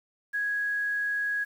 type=tone with quantisation; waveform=sine; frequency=1661.2 Hz; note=G#6; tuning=in tune; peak=-26 dBFS; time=0.33-1.45 s; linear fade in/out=20 ms; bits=9; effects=none